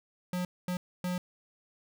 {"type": "tone bursts at uneven times", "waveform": "square", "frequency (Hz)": 179.9, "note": "F#3", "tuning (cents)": -48, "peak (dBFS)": -31, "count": 3, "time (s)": [[0.33, 0.45], [0.68, 0.77], [1.04, 1.18]], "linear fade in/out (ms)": 2, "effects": []}